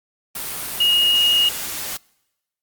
sine tone in noise, 2867 Hz, F7, 45 cents sharp, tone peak -13 dBFS, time 0.8-1.49 s, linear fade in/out 5 ms, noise white, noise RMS -28 dBFS, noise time 0.35-1.97 s, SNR +12 dB, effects noise-tail reverb RT60 1.0 s tail -26 dB re dry + Opus 32 kbps

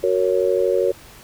sine chord, F# major, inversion none, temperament just, 370 / 462.5 / 555 Hz, F#4 / A#4 / C#5, 0 / -14 / +2 cents, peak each -20 dBFS, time 0.03-0.92 s, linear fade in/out 10 ms, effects pink hiss -44 dBFS RMS until 1.23 s

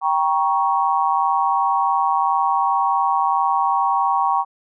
sine chord, G diminished, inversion none, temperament equal with one note detuned, 784 / 945.9 / 1108.7 Hz, G5 / Bb5 / Db6, 0 / +25 / 0 cents, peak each -20 dBFS, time 0.01-4.45 s, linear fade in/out 50 ms, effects none

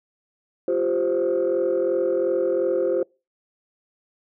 sine chord, F suspended second, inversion none, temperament equal, 349.2 / 392 / 523.3 Hz, F4 / G4 / C5, 0 / 0 / 0 cents, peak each -23 / -24 / -21 dBFS, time 0.68-3.03 s, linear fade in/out 2 ms, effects noise-tail reverb RT60 0.3 s tail -26 dB re dry + tanh soft clip ceiling -14 dBFS

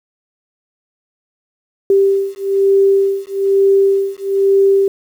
sine beating tone pair, 392 / 393.1 Hz, G4 / G4, 0 / +5 cents, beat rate 1.1 Hz, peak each -13 dBFS, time 1.9-4.88 s, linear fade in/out 2 ms, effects 7-bit

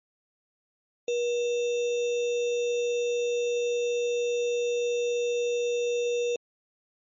sine tone with sample-and-hold, 480 Hz, B4, 49 cents flat, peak -24 dBFS, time 1.08-6.36 s, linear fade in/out 2 ms, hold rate 3150 Hz, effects MP3 32 kbps

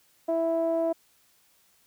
sawtooth tone with low-pass filter, 329.6 Hz, E4, in tune, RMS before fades -26 dBFS, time 0.28-0.93 s, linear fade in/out 10 ms, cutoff 680 Hz, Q 4.6, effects white hiss -64 dBFS RMS until 1.86 s

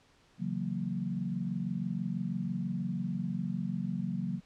sine chord, F# dominant seventh, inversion second, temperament equal with one note detuned, 138.59 / 164.81 / 185 / 230.8 Hz, C#3 / E3 / F#3 / A#3, 0 / 0 / 0 / -17 cents, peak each -39 / -39 / -34 / -38 dBFS, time 0.38-4.41 s, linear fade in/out 50 ms, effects pink hiss -64 dBFS RMS until 4.45 s + low-pass 6000 Hz 12 dB/octave

